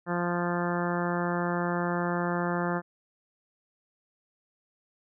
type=harmonic tone; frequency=174.61 Hz; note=F3; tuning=in tune; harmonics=1 / 2 / 3 / 4 / 5 / 6 / 7 / 8 / 9 / 10; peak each=-30 / -33 / -35 / -36 / -37 / -38 / -38 / -39 / -40 / -40 dBFS; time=0.06-2.82 s; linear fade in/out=50 ms; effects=none